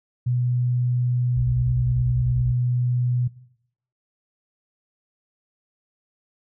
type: tone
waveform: sine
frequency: 123.47 Hz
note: B2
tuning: in tune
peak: -19 dBFS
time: 0.26-3.28 s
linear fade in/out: 10 ms
type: tone bursts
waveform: sine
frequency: 60.7 Hz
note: B1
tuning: 29 cents flat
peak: -24 dBFS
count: 12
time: 1.36-2.522 s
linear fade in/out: 10 ms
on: 73 ms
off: 26 ms
effects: noise-tail reverb RT60 0.7 s tail -18 dB re dry